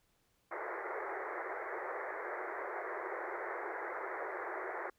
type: band-pass noise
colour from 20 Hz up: pink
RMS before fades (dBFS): -41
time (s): 0.51-4.9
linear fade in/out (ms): 5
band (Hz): 350 to 2100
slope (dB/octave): 96
effects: pink hiss -75 dBFS RMS until 4.98 s